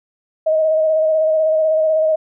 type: tone with vibrato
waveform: sine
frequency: 630 Hz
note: D#5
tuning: 21 cents sharp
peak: -12 dBFS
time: 0.46-2.16 s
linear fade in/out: 10 ms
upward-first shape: square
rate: 16 Hz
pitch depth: 20 cents each way
effects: none